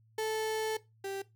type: tone pair in turn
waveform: 35% pulse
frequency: 437.5 / 391.3 Hz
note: A4 / G4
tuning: -10 / -3 cents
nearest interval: major second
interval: 193 cents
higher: first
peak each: -29 / -34 dBFS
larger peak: first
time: 0.18-0.77 / 1.04-1.22 s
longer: first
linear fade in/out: 5 ms
effects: noise-tail reverb RT60 0.2 s tail -17 dB re dry + added 111 Hz sine -62 dBFS peak until 1.35 s

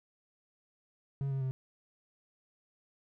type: tone with pitch steps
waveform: triangle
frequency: 138 / 135 / 131.1 Hz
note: C#3 / C#3 / C3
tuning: -7 / -45 / +4 cents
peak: -29 dBFS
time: 1.21-1.51 s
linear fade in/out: 0 ms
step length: 100 ms
effects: none

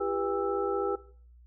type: tone cluster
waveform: sine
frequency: 341.6 / 397.7 / 490.3 / 805 / 1319 Hz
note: F4 / G4 / B4 / G5 / E6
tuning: -38 / +25 / -13 / +46 / +1 cents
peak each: -37 / -30 / -34 / -37 / -36 dBFS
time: 0-0.96 s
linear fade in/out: 10 ms
effects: noise-tail reverb RT60 0.5 s tail -18 dB re dry + added 60 Hz sine -52 dBFS peak until 1.46 s

